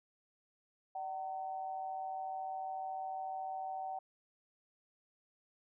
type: tone with amplitude modulation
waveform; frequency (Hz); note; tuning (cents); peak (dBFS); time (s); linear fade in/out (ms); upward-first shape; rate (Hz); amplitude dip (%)
sine; 760; F#5; +46; -35; 0.95-3.99; 5; sine; 154; 65
effects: none